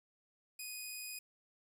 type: tone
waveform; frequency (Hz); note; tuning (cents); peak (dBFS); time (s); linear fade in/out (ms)
10% pulse; 2489; D#7; 0; -34; 0.59-1.19; 5
effects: 11-bit